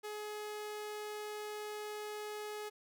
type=tone; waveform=sawtooth; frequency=421.6 Hz; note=G#4; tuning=26 cents sharp; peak=-37 dBFS; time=0.03-2.7 s; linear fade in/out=20 ms; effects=none